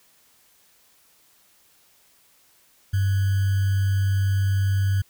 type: tone with sample-and-hold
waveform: sine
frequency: 97.4 Hz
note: G2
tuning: 11 cents flat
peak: -18 dBFS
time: 2.93-5.02 s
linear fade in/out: 10 ms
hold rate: 1575 Hz
effects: white hiss -59 dBFS RMS until 5.09 s

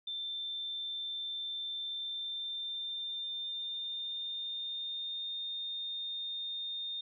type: tone with pitch glide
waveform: sine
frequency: 3560 to 3650 Hz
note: A7 to A#7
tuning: +20 to -37 cents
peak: -36 dBFS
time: 0.07-7.01 s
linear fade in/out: 5 ms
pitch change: +43 cents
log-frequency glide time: 1.77-5.36 s
effects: none

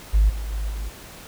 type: tone with level steps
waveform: sine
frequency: 52 Hz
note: G#1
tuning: 3 cents sharp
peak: -12 / -26 / -23 / -26 dBFS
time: 0.13-0.9 s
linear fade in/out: 20 ms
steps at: 0.29 / 0.52 / 0.69 s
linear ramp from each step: 10 ms
effects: tanh soft clip ceiling -8 dBFS + pink hiss -42 dBFS RMS until 1.27 s

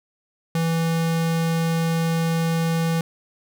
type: tone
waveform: square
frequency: 164.81 Hz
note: E3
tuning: in tune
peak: -20 dBFS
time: 0.55-3.01 s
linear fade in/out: 2 ms
effects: none

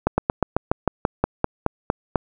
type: slowing click train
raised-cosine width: 1 ms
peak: -3 dBFS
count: 13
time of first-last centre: 0.07-2.157 s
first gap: 110 ms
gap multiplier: 1.08
effects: none

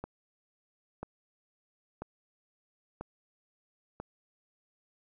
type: click train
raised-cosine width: 1 ms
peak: -24 dBFS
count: 5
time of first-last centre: 0.04-4 s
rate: 1.01 Hz
effects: none

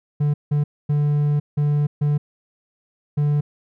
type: tone bursts at uneven times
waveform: triangle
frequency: 146.83 Hz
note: D3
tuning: in tune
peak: -14 dBFS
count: 6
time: 0.2-0.34 / 0.51-0.64 / 0.89-1.4 / 1.57-1.87 / 2.01-2.18 / 3.17-3.41 s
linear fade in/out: 10 ms
effects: none

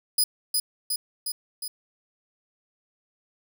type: tone with echo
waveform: 15% pulse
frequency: 4978 Hz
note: D#8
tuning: in tune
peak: -12 dBFS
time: 0.18-0.24 s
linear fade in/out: 5 ms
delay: 360 ms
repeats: 4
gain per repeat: -3 dB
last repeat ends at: 1.68 s
effects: none

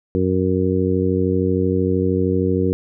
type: harmonic tone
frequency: 93 Hz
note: F#2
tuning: 9 cents sharp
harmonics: 1 / 2 / 3 / 4 / 5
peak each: -22 / -22 / -22 / -22 / -22 dBFS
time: 0.15-2.73 s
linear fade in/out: 0 ms
effects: none

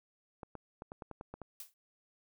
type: clicks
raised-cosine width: 1 ms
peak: -30 dBFS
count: 9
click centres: 0.432 / 0.553 / 0.821 / 0.919 / 1.022 / 1.113 / 1.211 / 1.34 / 1.417 s
type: noise with exponential decay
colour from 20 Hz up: blue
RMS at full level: -42 dBFS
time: 1.6-1.74 s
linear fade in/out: 2 ms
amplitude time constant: 30 ms
effects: none

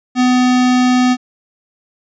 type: tone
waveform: square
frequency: 250.9 Hz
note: B3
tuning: 28 cents sharp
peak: -10 dBFS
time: 0.15-1.17 s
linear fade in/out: 50 ms
effects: resampled to 16000 Hz

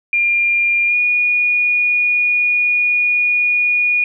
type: tone with pitch glide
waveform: sine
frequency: 2400 to 2448 Hz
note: D7 to D#7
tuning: +37 to -29 cents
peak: -12 dBFS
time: 0.13-4.04 s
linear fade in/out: 2 ms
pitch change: +34 cents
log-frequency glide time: 0.87-0.96 s
effects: none

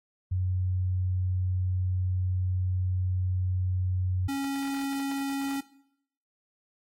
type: tone pair in turn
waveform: sine / square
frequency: 92 / 275.7 Hz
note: F#2 / C#4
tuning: -9 / -9 cents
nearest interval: octave + perfect fifth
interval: 1900 cents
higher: second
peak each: -25 / -29 dBFS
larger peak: first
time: 0.31-4.28 / 4.28-5.61 s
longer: first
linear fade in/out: 10 ms
effects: noise-tail reverb RT60 0.7 s tail -17 dB re dry + AAC 48 kbps

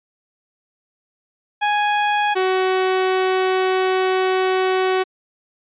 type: tone pair in turn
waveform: sawtooth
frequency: 830.6 / 374.6 Hz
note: G#5 / F#4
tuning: 0 / +21 cents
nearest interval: octave + major second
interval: 1379 cents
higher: first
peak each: -12 dBFS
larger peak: neither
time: 1.61-2.35 / 2.35-5.04 s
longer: second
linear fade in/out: 20 ms
effects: resampled to 8000 Hz

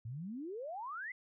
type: exponential sweep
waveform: sine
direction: up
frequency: 105.9 to 2093 Hz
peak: -40 dBFS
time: 0.05-1.12 s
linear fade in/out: 5 ms
effects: none

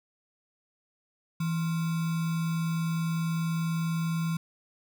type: tone with sample-and-hold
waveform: sine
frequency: 164.81 Hz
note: E3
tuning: in tune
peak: -26 dBFS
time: 1.4-4.37 s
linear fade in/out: 5 ms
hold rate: 1225 Hz
effects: none

